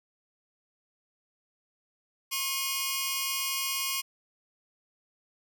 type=tone cluster; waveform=10% pulse; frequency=1079 / 2468 / 2883 Hz; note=C#6 / D#7 / F#7; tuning=-47 / -15 / -46 cents; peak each=-25 dBFS; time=2.31-4.02 s; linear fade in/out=20 ms; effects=none